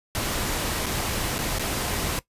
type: noise with dropouts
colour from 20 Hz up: pink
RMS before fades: -27 dBFS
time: 0.15-2.19 s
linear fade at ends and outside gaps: 0 ms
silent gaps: 0.859-0.865 / 1.382-1.389 / 1.585-1.595 s
effects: noise-tail reverb RT60 0.1 s tail -18 dB re dry + resampled to 32000 Hz